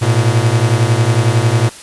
45% pulse beating tone pair, 110 / 121 Hz, A2 / B2, 0 / -35 cents, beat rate 11 Hz, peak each -13 dBFS, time 0.01-1.7 s, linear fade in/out 20 ms, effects white hiss -34 dBFS RMS until 1.82 s + resampled to 24000 Hz

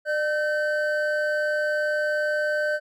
triangle tone pair together, 600 / 1537.4 Hz, D5 / G6, +37 / -34 cents, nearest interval octave + major third, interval 1629 cents, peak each -22 / -24 dBFS, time 0.05-2.8 s, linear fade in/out 50 ms, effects none

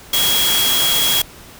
sine tone in noise, 3310 Hz, G#7, 6 cents flat, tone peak -16 dBFS, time 0.13-1.22 s, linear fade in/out 5 ms, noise white, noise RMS -18 dBFS, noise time 0.13-1.22 s, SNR -1 dB, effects pink hiss -40 dBFS RMS until 1.59 s

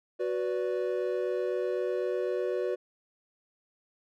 triangle chord, B minor, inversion second, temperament equal with one note detuned, 370 / 493.9 / 581.9 Hz, F#4 / B4 / D5, 0 / 0 / -16 cents, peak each -29 / -30 / -33 dBFS, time 0.19-2.76 s, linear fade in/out 20 ms, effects none

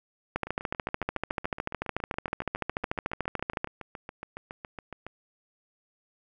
two click trains, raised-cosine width 0.5 ms, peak -23 / -13 dBFS, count 34 / 46, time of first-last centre 0.47-5.066 / 0.36-3.645 s, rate 7.18 / 13.7 Hz, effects none

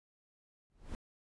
brown noise with exponential growth, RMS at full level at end -37 dBFS, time 0.7-0.95 s, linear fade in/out 0 ms, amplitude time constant 54 ms, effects resampled to 24000 Hz

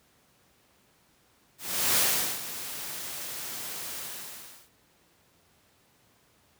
white noise with ADSR envelope, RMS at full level -23 dBFS, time 1.58-4.7 s, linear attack 390 ms, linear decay 420 ms, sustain -14 dB, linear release 720 ms, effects pink hiss -64 dBFS RMS until 6.59 s + high-pass 80 Hz 12 dB/octave

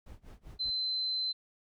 brown noise with tremolo, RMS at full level -47 dBFS, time 0.06-0.7 s, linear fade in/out 5 ms, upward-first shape sine, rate 5.1 Hz, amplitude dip 95%
sine tone, 4070 Hz, C8, 49 cents flat, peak -30 dBFS, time 0.59-1.33 s, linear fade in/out 20 ms
effects none

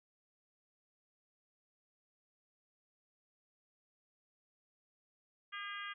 harmonic tone, 405.4 Hz, G#4, 42 cents flat, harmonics 3 / 4 / 5 / 6 / 7 / 8, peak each -46 / -46 / -48 / -53 / -52 / -51 dBFS, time 5.52-5.94 s, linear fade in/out 20 ms, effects none

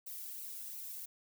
violet noise with flanger, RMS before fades -45 dBFS, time 0.06-1.06 s, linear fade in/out 10 ms, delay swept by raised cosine 0.58 to 1.68 ms, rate 2.8 Hz, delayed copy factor -0.7, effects none

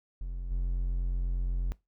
triangle tone with level steps, 44.18 Hz, F1, 21 cents sharp, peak -31 / -25 dBFS, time 0.21-1.72 s, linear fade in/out 0 ms, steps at 0.5 s, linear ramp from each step 20 ms, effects noise-tail reverb RT60 0.2 s tail -21 dB re dry

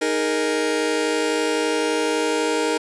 sawtooth chord, D# suspended fourth, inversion none, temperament just, 311.1 / 414.8 / 466.7 Hz, D#4 / G#4 / A#4, 0 / -2 / +2 cents, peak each -20 / -22 / -18 dBFS, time 0.01-2.78 s, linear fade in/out 10 ms, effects resampled to 24000 Hz

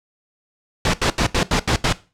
pink noise bursts, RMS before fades -17 dBFS, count 7, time 0.85-1.926 s, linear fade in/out 2 ms, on 86 ms, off 79 ms, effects noise-tail reverb RT60 0.3 s tail -17 dB re dry + low-pass 6000 Hz 12 dB/octave

